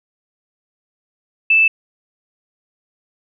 sine tone, 2637 Hz, E7, in tune, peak -9 dBFS, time 1.5-1.68 s, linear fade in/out 5 ms, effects none

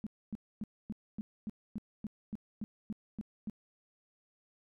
sine tone bursts, 213.3 Hz, G#3, 46 cents sharp, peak -35 dBFS, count 13, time 0.04-3.498 s, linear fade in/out 0 ms, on 26 ms, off 260 ms, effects none

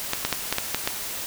clicks, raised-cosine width 0.2 ms, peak -5 dBFS, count 7, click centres 0.134 / 0.25 / 0.327 / 0.526 / 0.584 / 0.746 / 0.875 s, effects white hiss -32 dBFS RMS until 1.26 s

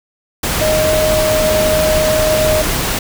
sine tone in noise, 621 Hz, D#5, 3 cents flat, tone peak -12 dBFS, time 0.61-2.62 s, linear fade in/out 5 ms, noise pink, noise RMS -17 dBFS, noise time 0.43-2.99 s, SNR +2 dB, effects none

